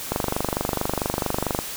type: click train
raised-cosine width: 1 ms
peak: -8 dBFS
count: 37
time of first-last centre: 0.12-1.589 s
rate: 24.5 Hz
effects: white hiss -33 dBFS RMS until 1.76 s